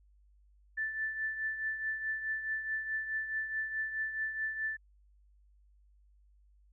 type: tone with tremolo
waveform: sine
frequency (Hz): 1760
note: A6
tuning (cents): 0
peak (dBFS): -30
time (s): 0.77-4.77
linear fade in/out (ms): 10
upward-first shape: triangle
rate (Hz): 4.7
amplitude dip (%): 65
effects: added 50 Hz sine -61 dBFS peak until 6.72 s